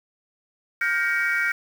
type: chord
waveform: sine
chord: G half-diminished seventh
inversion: third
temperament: just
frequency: 1411.2 / 1568 / 1881.6 / 2258 Hz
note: F6 / G6 / Bb6 / Db7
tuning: +18 / 0 / +16 / +31 cents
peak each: -25 dBFS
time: 0.81-1.52 s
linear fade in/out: 5 ms
effects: tanh soft clip ceiling -14 dBFS + 7-bit